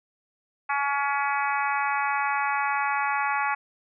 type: harmonic tone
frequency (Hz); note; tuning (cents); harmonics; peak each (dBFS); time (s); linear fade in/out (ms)
281.9; C#4; +29; 3 / 4 / 5 / 6 / 7 / 8 / 9; -27 / -29 / -31 / -33 / -34 / -35 / -36; 0.69-3.55; 10
effects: none